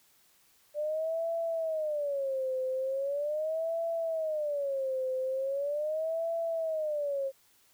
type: tone with vibrato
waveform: sine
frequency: 587.3 Hz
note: D5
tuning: in tune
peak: -29 dBFS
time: 0.74-7.32 s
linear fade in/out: 50 ms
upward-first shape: sine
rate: 0.4 Hz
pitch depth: 220 cents each way
effects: white hiss -65 dBFS RMS until 7.73 s